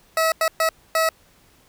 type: tone bursts at uneven times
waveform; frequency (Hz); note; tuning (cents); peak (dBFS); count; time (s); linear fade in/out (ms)
20% pulse; 646; E5; -35; -12; 4; 0.17-0.32 / 0.41-0.48 / 0.6-0.69 / 0.95-1.09; 2
effects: pink hiss -56 dBFS RMS until 1.68 s